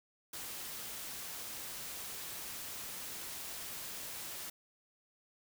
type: noise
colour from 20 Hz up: white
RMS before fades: -44 dBFS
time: 0.33-4.5 s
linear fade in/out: 5 ms
effects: none